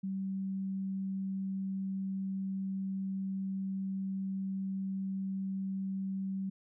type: tone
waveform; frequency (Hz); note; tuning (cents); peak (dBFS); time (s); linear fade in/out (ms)
sine; 192.5; G3; -31; -33; 0.03-6.5; 10
effects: none